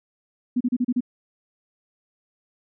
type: tone bursts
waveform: sine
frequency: 246.9 Hz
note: B3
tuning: in tune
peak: -18 dBFS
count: 6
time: 0.56-1.007 s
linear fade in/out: 10 ms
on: 47 ms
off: 33 ms
effects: none